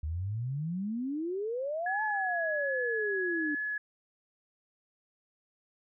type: exponential two-way sweep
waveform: sine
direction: up then down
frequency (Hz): 73.42 to 880 to 291.3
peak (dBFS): -31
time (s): 0.03-3.55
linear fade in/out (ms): 5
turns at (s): 2.03
type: tone with vibrato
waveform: sine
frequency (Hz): 1690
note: G#6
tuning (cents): +30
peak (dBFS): -31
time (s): 1.86-3.78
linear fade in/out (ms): 5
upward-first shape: triangle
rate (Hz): 1.3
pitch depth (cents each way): 16
effects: none